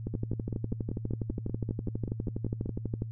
two click trains, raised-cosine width 3 ms, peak -21 / -19 dBFS, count 14 / 37, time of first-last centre 0.14-2.659 / 0.07-3.021 s, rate 5.16 / 12.2 Hz, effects noise-tail reverb RT60 0.1 s tail -22 dB re dry + added 112 Hz sine -36 dBFS peak until 3.11 s

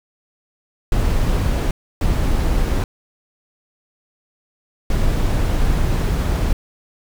brown noise bursts at uneven times, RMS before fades -17 dBFS, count 3, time 0.92-1.71 / 2.01-2.84 / 4.9-6.53 s, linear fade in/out 2 ms, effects none

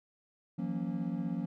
triangle chord, F# dominant seventh, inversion third, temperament equal with one note detuned, 164.81 / 180.88 / 233.1 / 277.2 Hz, E3 / F#3 / A#3 / C#4, 0 / -39 / 0 / 0 cents, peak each -37 / -34 / -36 / -38 dBFS, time 0.58-1.46 s, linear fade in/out 10 ms, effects none

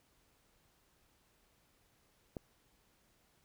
click, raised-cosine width 2 ms, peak -27 dBFS, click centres 2.368 s, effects pink hiss -72 dBFS RMS until 3.44 s

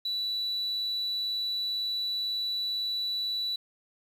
sine tone, 3951 Hz, B7, in tune, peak -27 dBFS, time 0.05-3.56 s, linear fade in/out 5 ms, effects tanh soft clip ceiling -25 dBFS + 9-bit

